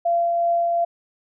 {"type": "tone with tremolo", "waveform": "sine", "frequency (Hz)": 685, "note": "F5", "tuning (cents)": -34, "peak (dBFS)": -16, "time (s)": [0.05, 0.85], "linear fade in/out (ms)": 10, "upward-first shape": "triangle", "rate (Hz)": 2.7, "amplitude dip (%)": 25, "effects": []}